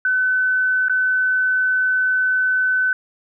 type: tone with dropouts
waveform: sine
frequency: 1512 Hz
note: F#6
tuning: 37 cents sharp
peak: -15 dBFS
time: 0.05-2.93 s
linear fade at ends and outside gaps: 2 ms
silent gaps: 0.884-0.896 s
effects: none